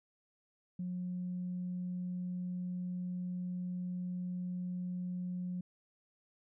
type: tone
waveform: sine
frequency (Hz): 180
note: F#3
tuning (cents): -47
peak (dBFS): -35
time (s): 0.79-5.61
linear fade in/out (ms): 5
effects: tanh soft clip ceiling -31 dBFS